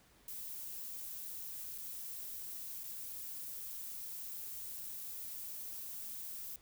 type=noise with dropouts; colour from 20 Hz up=violet; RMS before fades=-45 dBFS; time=0.28-6.56 s; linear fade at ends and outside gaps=1 ms; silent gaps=1.779-1.783 / 2.836-2.84 s; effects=pink hiss -66 dBFS RMS until 6.61 s